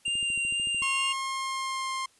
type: tone with vibrato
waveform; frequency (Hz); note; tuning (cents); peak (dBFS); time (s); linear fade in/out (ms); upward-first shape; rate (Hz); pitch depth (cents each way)
square; 2786; F7; -5; -27; 0.05-1.13; 10; sine; 2.1; 10
type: click train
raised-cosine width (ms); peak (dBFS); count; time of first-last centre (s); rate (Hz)
3; -33; 11; 0.08-0.821; 13.5
type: tone with pitch glide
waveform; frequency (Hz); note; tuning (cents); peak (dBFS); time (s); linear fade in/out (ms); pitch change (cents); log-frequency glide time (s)
sawtooth; 1074 to 1057.4; C6 to C6; +45 to +18; -26; 0.82-2.06; 5; -27; 1.11-1.92
effects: white hiss -62 dBFS RMS until 2.19 s + resampled to 24000 Hz